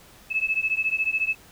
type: beating tone pair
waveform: sine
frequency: 2595 / 2609 Hz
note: E7 / E7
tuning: -28 / -18 cents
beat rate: 14 Hz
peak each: -25 dBFS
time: 0.3-1.35 s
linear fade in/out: 20 ms
effects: pink hiss -51 dBFS RMS until 1.51 s